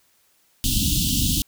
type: band-stop noise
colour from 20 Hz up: pink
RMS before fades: -21 dBFS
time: 0.64-1.42 s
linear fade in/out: 0 ms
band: 310 to 2800 Hz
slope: 96 dB/octave
effects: white hiss -62 dBFS RMS until 1.47 s